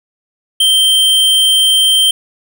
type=tone; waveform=square; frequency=3136 Hz; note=G7; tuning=in tune; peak=-8 dBFS; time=0.6-2.11 s; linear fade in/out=5 ms; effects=none